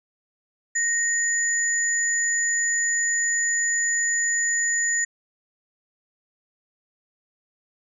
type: tone pair together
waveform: sine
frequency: 1864.7 / 6963 Hz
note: A#6 / A8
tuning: 0 / -19 cents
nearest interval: octave + major seventh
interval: 2281 cents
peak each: -23 dBFS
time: 0.75-5.05 s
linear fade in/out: 10 ms
effects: none